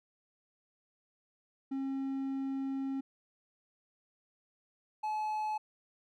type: tone pair in turn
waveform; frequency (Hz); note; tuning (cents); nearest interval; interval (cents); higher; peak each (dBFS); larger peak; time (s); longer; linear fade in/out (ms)
triangle; 270 / 857.2; C#4 / A5; -45 / -45; octave + minor sixth; 2000; second; -31 / -30; second; 1.71-3.01 / 5.03-5.58; first; 10
effects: none